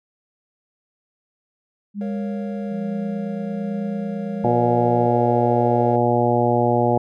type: tone with tremolo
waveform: sine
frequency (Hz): 203.6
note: G#3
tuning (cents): -34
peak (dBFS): -23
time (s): 1.94-4.5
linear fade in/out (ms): 50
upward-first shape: sine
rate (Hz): 1.2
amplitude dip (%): 25
type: chord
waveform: triangle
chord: Bb minor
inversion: none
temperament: equal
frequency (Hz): 466.2 / 554.4 / 698.5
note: Bb4 / Db5 / F5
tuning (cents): 0 / 0 / 0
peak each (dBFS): -32 / -32 / -37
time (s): 2.01-5.96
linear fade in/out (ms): 2
type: tone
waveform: sine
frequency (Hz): 174.61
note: F3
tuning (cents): 0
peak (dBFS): -32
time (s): 2.71-5.08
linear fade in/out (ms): 10
type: harmonic tone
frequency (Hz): 120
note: B2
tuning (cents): -49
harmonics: 1 / 2 / 3 / 4 / 5 / 6 / 7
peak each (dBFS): -23 / -23 / -23 / -23 / -23 / -23 / -23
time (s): 4.44-6.98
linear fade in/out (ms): 5
effects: none

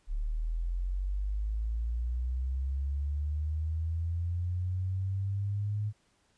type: linear sweep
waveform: sine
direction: up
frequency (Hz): 35.61 to 106.1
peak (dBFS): -29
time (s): 0.07-5.93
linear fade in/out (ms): 50
effects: pink hiss -70 dBFS RMS until 6.37 s + resampled to 22050 Hz

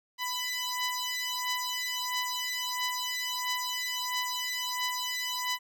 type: beating tone pair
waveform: 10% pulse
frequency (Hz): 996 / 997.5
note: B5 / B5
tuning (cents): +14 / +17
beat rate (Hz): 1.5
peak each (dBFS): -25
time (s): 0.18-5.59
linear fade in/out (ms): 50
effects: none

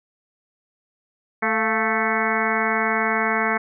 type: harmonic tone with a mistuned harmonic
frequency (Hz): 220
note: A3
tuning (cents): 0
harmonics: 1 / 2 / 3 / 4 / 5 / 6 / 7 / 8 / 9 / 10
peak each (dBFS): -28 / -28 / -28 / -28 / -28 / -28 / -28 / -28 / -28 / -28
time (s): 1.42-3.58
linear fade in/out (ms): 10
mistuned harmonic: 3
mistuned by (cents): +70
effects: none

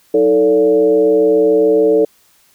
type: tone with frequency modulation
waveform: sine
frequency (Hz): 443.7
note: A4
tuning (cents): +14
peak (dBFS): -8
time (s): 0.14-2.05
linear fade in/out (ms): 5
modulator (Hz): 127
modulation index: 0.82
effects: white hiss -53 dBFS RMS until 2.54 s

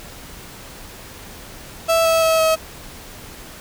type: tone with pitch steps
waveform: 35% pulse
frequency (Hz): 659.3 / 652.9 / 646.5 / 640.2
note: E5 / E5 / E5 / D#5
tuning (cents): 0 / -17 / -34 / +49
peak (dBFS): -12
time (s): 1.88-2.56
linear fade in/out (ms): 20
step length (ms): 170
effects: pink hiss -38 dBFS RMS until 3.6 s

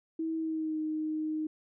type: tone with pitch glide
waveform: sine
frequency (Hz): 322.9 to 310.6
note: E4 to D#4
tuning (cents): -36 to -3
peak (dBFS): -30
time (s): 0.19-1.47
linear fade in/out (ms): 5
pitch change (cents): -67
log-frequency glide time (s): 0.36-0.79
effects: none

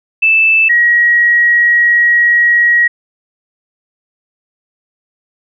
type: tone pair in turn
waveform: sine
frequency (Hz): 2637 / 1901.5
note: E7 / A#6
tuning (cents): 0 / +34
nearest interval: tritone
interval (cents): 566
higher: first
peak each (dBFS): -6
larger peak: neither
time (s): 0.22-0.69 / 0.69-2.88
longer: second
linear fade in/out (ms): 10
effects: none

